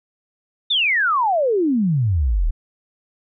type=exponential sweep; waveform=sine; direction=down; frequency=3700 to 34.79 Hz; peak=-15 dBFS; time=0.7-2.51 s; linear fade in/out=10 ms; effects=none